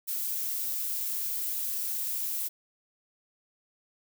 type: noise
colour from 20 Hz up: violet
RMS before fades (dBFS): -32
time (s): 0.07-2.49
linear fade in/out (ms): 20
effects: none